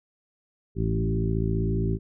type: harmonic tone with a mistuned harmonic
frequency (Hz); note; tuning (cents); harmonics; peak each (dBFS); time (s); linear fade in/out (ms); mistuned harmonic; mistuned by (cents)
55; A1; 0; 1 / 2 / 3 / 4 / 5 / 6 / 7; -28 / -27 / -29 / -34 / -36 / -35 / -32; 0.75-1.99; 50; 3; +16
effects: none